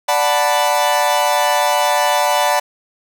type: chord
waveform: 40% pulse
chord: B minor seventh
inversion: first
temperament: equal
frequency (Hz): 587.3 / 740 / 880 / 987.8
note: D5 / F#5 / A5 / B5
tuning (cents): 0 / 0 / 0 / 0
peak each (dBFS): -18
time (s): 0.08-2.6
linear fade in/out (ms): 10
effects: none